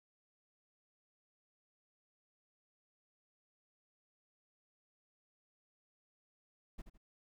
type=noise with echo; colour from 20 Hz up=brown; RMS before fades=-45 dBFS; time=6.78-6.82 s; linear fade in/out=10 ms; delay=79 ms; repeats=2; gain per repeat=-9 dB; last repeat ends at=6.978 s; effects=none